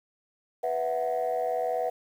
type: chord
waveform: sine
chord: B suspended fourth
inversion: none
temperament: equal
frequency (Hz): 493.9 / 659.3 / 740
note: B4 / E5 / F#5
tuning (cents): 0 / 0 / 0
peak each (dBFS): -29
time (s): 0.63-1.9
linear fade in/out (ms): 10
effects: tanh soft clip ceiling -20 dBFS + 9-bit